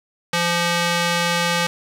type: tone with band-pass filter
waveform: square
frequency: 172.4 Hz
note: F3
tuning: 22 cents flat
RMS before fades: -20 dBFS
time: 0.33-1.67 s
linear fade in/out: 5 ms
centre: 3100 Hz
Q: 0.51
effects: none